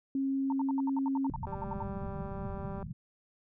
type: tone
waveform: sine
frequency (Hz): 270.7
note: C#4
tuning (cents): -41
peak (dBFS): -28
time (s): 0.15-1.3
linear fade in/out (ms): 2
type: tone bursts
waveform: sine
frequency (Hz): 907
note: A#5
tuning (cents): -48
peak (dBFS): -34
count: 15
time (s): 0.5-1.826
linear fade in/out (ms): 2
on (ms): 24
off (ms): 69
type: low-pass noise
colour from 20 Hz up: white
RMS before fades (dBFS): -40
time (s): 1.29-2.93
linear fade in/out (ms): 10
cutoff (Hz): 220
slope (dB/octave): 96
type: click train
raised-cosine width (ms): 1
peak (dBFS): -30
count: 267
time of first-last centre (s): 1.47-2.827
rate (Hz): 196
effects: none